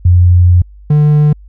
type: tone pair in turn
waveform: sine / triangle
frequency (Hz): 88.8 / 149.34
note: F2 / D3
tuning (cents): +29 / +29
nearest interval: major sixth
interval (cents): 900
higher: second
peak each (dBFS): -3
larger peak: neither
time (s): 0.05-0.62 / 0.9-1.33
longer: first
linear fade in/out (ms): 5
effects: added 50 Hz sine -33 dBFS peak until 1.48 s